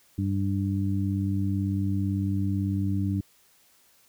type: harmonic tone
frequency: 98 Hz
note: G2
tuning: in tune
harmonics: 1 / 2 / 3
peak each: -26 / -29 / -31 dBFS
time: 0.18-3.21 s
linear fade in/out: 5 ms
effects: white hiss -61 dBFS RMS until 4.08 s